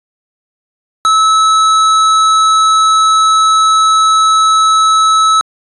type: tone with tanh clipping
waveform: sine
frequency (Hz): 1300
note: E6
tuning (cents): -24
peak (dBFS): -8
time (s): 1.05-5.41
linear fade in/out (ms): 0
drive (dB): 16
effects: resampled to 24000 Hz